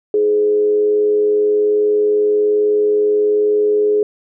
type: tone with frequency modulation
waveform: sine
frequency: 419.7 Hz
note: G#4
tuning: 18 cents sharp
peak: -11 dBFS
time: 0.14-4.03 s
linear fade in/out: 2 ms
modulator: 98.8 Hz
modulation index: 0.26
effects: none